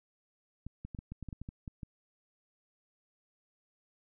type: clicks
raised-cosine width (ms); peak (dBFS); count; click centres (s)
5; -29; 12; 0.666 / 0.85 / 0.948 / 0.989 / 1.12 / 1.227 / 1.287 / 1.328 / 1.416 / 1.489 / 1.678 / 1.832
effects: none